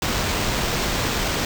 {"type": "noise with sample-and-hold", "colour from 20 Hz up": "pink", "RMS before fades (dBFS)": -23, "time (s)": [0.02, 1.45], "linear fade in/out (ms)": 2, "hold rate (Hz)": 11025, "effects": []}